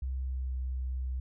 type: tone with pitch glide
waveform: sine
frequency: 65.1 to 64.02 Hz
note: C2 to C2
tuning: -8 to -37 cents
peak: -31 dBFS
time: 0.02-1.2 s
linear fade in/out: 5 ms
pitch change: -29 cents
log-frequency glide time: 0.2-0.54 s
effects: none